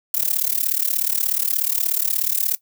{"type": "noise with amplitude modulation", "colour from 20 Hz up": "violet", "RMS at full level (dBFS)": -17, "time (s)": [0.14, 2.55], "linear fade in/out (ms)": 2, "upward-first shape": "sine", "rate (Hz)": 36.7, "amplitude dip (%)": 95, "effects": ["noise-tail reverb RT60 0.1 s tail -17 dB re dry"]}